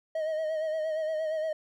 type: tone with vibrato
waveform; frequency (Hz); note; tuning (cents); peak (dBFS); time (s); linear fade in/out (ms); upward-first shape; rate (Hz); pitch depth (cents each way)
triangle; 629; D#5; +19; -26; 0.15-1.53; 5; sine; 8.6; 43
effects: none